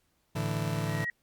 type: chord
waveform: 40% pulse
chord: A suspended fourth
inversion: none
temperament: just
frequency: 110 / 146.67 / 165 Hz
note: A2 / D3 / E3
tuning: 0 / -2 / +2 cents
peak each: -33 dBFS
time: 0.35-1.05 s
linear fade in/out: 10 ms
type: tone with exponential growth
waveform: sine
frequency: 1900 Hz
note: A#6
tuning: 33 cents sharp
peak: -28 dBFS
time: 0.64-1.1 s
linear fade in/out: 2 ms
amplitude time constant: 100 ms
effects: pink hiss -73 dBFS RMS until 1.22 s + Opus 48 kbps